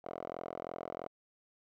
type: tone with band-pass filter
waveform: 5% pulse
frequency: 43.01 Hz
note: F1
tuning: 26 cents flat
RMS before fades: -43 dBFS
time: 0.04-1.08 s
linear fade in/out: 10 ms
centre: 720 Hz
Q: 4
effects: none